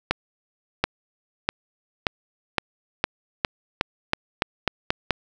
accelerating click train, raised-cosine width 0.3 ms, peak -3 dBFS, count 13, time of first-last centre 0.11-5.107 s, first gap 730 ms, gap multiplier 0.89, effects none

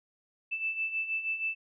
sine beating tone pair, 2637 / 2643.3 Hz, E7 / E7, 0 / +4 cents, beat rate 6.3 Hz, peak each -37 / -31 dBFS, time 0.51-1.55 s, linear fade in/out 20 ms, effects none

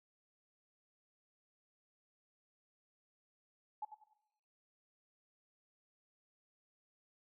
sine tone with echo, 850 Hz, G#5, 40 cents sharp, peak -38 dBFS, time 3.82-3.85 s, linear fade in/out 5 ms, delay 95 ms, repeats 3, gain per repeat -10 dB, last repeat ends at 4.135 s, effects noise-tail reverb RT60 1.0 s tail -19 dB re dry

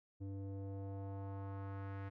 square tone with low-pass filter sweep, 98.1 Hz, G2, 2 cents sharp, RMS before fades -45 dBFS, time 0.2-2.1 s, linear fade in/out 20 ms, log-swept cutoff 350 to 1800 Hz, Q 1.6, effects none

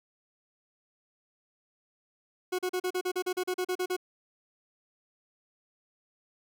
40% pulse tone bursts, 365.5 Hz, F#4, 21 cents flat, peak -27 dBFS, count 14, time 2.52-3.966 s, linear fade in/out 10 ms, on 68 ms, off 38 ms, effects none

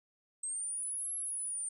sine linear two-way sweep, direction up then down, 8200 to 11175 to 8910 Hz, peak -35 dBFS, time 0.43-1.69 s, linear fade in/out 5 ms, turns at 1.14 s, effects none

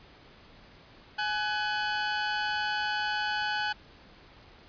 sawtooth tone pair together, 840.9 / 1500 Hz, G#5 / F#6, +21 / +23 cents, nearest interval minor seventh, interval 1002 cents, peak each -27 / -27 dBFS, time 1.18-3.73 s, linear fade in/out 10 ms, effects pink hiss -54 dBFS RMS until 4.68 s + resampled to 11025 Hz

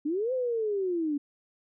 sine linear two-way sweep, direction up then down, 280 to 523.3 to 280 Hz, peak -26 dBFS, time 0.05-1.18 s, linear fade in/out 10 ms, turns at 0.33 s, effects none

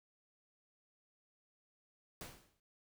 pink noise with exponential decay, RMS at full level -45 dBFS, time 2.21-2.6 s, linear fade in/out 1 ms, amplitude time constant 84 ms, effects none

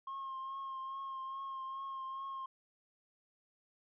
sine tone with vibrato, 1072 Hz, C6, 42 cents sharp, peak -38 dBFS, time 0.07-2.46 s, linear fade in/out 5 ms, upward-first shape triangle, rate 2.4 Hz, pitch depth 28 cents each way, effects tanh soft clip ceiling -38 dBFS

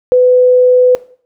sine tone, 501 Hz, B4, 25 cents sharp, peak -4 dBFS, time 0.12-0.95 s, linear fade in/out 0 ms, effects noise-tail reverb RT60 0.5 s tail -19 dB re dry

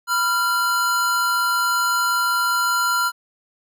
square tone pair together, 987.8 / 1382.7 Hz, B5 / F6, 0 / -18 cents, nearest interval tritone, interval 582 cents, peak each -26 / -19 dBFS, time 0.07-3.12 s, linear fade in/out 50 ms, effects none

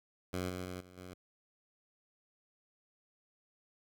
10% pulse tone with level steps, 91.2 Hz, F#2, 24 cents flat, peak -27 / -31 / -33 / -47 / -39 dBFS, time 0.33-1.14 s, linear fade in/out 5 ms, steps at 0.49 / 0.64 / 0.8 / 0.97 s, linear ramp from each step 10 ms, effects none

